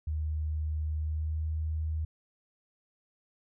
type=tone with pitch glide; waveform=sine; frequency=77.1 to 78.49 Hz; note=D#2 to D#2; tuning=-15 to +16 cents; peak=-29 dBFS; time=0.07-2.05 s; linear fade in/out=5 ms; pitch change=+31 cents; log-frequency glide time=0.97-1.46 s; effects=none